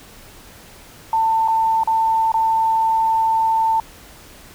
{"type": "tone with dropouts", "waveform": "sine", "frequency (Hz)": 894, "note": "A5", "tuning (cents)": 27, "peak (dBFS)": -14, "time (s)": [1.13, 3.8], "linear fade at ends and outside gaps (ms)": 2, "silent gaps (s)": [[1.478, 1.483], [1.835, 1.874], [2.319, 2.341]], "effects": ["pink hiss -43 dBFS RMS until 4.54 s"]}